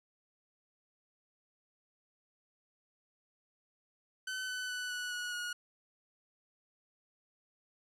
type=tone with pitch steps; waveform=sawtooth; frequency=1519 / 1504.2 / 1489.5 / 1474.9 / 1460.5 / 1446.2 Hz; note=F#6 / F#6 / F#6 / F#6 / F#6 / F#6; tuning=+45 / +28 / +11 / -6 / -23 / -40 cents; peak=-33 dBFS; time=4.27-5.53 s; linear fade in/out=5 ms; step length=210 ms; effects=low-pass 10000 Hz 12 dB/octave